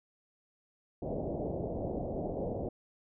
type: low-pass noise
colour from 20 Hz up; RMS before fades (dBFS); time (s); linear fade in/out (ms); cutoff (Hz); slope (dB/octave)
white; -36; 1.02-2.69; 5; 680; 48
effects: none